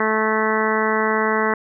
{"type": "harmonic tone", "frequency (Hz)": 218, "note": "A3", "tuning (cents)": -16, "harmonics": [1, 2, 3, 4, 5, 6, 7, 8, 9], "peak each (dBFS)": [-25, -22, -28, -26, -24, -28, -27, -28, -26], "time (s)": [0, 1.54], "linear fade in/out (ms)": 2, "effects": []}